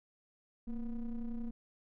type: ring-modulated tone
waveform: triangle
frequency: 123.47 Hz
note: B2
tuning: in tune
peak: -31 dBFS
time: 0.67-1.51 s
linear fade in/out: 10 ms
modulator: 108 Hz
effects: none